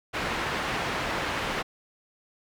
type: low-pass noise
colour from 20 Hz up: white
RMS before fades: -30 dBFS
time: 0.13-1.63 s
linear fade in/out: 20 ms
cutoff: 2000 Hz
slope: 12 dB/octave
effects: none